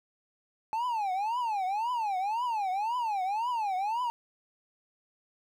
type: tone with vibrato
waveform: triangle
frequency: 857 Hz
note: A5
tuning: 46 cents flat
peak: -26 dBFS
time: 0.73-4.1 s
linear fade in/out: 0 ms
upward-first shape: triangle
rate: 1.9 Hz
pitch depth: 290 cents each way
effects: 11-bit